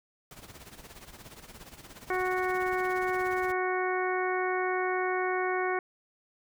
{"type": "noise with tremolo", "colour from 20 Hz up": "pink", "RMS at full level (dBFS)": -46, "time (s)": [0.31, 3.52], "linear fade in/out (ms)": 2, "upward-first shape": "sine", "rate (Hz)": 17, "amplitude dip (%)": 70}
{"type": "harmonic tone", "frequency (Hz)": 368.7, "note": "F#4", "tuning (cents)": -6, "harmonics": [1, 2, 3, 4, 5, 6], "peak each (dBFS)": [-30, -33, -35, -36, -37, -38], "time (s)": [2.1, 5.79], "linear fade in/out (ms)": 2}
{"effects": []}